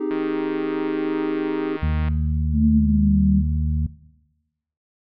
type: chord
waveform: triangle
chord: Ab major seventh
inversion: first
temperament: equal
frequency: 261.6 / 311.1 / 392 / 415.3 Hz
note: C4 / Eb4 / G4 / Ab4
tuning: 0 / 0 / 0 / 0 cents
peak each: -29 / -23 / -25 / -28 dBFS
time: 0-1.77 s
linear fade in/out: 10 ms
type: click train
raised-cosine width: 0.3 ms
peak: -16 dBFS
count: 309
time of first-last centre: 0.11-2.084 s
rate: 156 Hz
type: harmonic tone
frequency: 76.5 Hz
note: D#2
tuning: 29 cents flat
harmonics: 1 / 2 / 3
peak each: -19 / -25 / -29 dBFS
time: 1.82-3.87 s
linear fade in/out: 10 ms
type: tone with pitch glide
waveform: sine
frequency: 221.3 to 194.89 Hz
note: A3 to G3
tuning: +10 to -10 cents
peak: -16 dBFS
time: 2.53-3.43 s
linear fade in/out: 50 ms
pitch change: -220 cents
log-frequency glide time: 2.71-3.22 s
effects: noise-tail reverb RT60 1.0 s tail -18 dB re dry + low-pass 2000 Hz 12 dB/octave